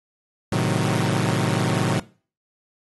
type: chord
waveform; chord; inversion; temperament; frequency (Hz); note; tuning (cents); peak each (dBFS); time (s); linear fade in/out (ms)
sawtooth; A diminished seventh; none; equal; 110 / 130.81 / 155.56 / 185; A2 / C3 / Eb3 / Gb3; 0 / 0 / 0 / 0; -21; 0.52-2; 5
effects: noise-tail reverb RT60 0.4 s tail -21 dB re dry + AAC 32 kbps